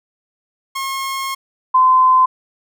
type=tone pair in turn; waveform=sawtooth / sine; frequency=1079 / 1028.9 Hz; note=C#6 / C6; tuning=-47 / -29 cents; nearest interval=minor second; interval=82 cents; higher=first; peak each=-17 / -8 dBFS; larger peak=second; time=0.75-1.35 / 1.74-2.26 s; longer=first; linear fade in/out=10 ms; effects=none